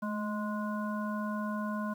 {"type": "harmonic tone with a mistuned harmonic", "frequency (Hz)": 208.5, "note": "G#3", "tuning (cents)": 7, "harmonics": [1, 3, 5, 7], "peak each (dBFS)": [-33, -41, -39, -43], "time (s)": [0.02, 1.94], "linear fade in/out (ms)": 10, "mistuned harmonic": 1, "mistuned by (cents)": 39, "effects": ["10-bit"]}